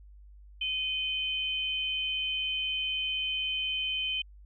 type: tone pair together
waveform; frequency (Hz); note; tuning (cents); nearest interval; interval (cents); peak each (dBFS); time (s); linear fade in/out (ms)
sine; 2489 / 3072; D#7 / G7; 0 / -36; major third; 364; -34 / -30; 0.61-4.22; 5
effects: added 50 Hz sine -49 dBFS peak until 4.45 s